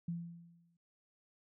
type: tone with exponential decay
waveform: sine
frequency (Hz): 170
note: F3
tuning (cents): -46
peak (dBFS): -34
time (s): 0.08-0.77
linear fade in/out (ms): 5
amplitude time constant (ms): 150
effects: none